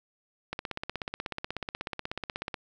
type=click train; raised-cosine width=0.3 ms; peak=-17 dBFS; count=34; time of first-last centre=0.53-2.542 s; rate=16.4 Hz; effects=none